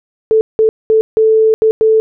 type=tone bursts at uneven times; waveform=sine; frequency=440 Hz; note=A4; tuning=in tune; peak=-6 dBFS; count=6; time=0.31-0.41 / 0.59-0.69 / 0.9-1.01 / 1.17-1.54 / 1.62-1.71 / 1.81-2 s; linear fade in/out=0 ms; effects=none